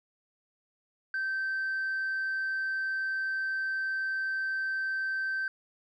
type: tone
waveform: sine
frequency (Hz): 1553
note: G6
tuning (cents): -17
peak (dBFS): -27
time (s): 1.14-5.48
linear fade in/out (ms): 2
effects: tanh soft clip ceiling -27 dBFS